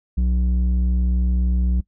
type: tone with low-pass filter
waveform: square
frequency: 61.74 Hz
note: B1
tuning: in tune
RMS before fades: -19 dBFS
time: 0.17-1.81 s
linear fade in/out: 10 ms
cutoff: 150 Hz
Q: 1.6
effects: noise-tail reverb RT60 0.1 s tail -21 dB re dry